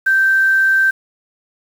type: tone with quantisation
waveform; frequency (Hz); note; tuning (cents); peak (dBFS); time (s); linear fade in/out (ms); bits
sine; 1561; G6; -8; -10; 0.06-0.91; 10; 6
effects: none